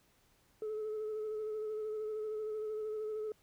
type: tone with vibrato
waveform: sine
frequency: 430.5 Hz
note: A4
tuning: 38 cents flat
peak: -34 dBFS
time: 0.62-3.32 s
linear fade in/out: 2 ms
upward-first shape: sine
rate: 13 Hz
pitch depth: 26 cents each way
effects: tanh soft clip ceiling -34 dBFS + pink hiss -70 dBFS RMS until 3.42 s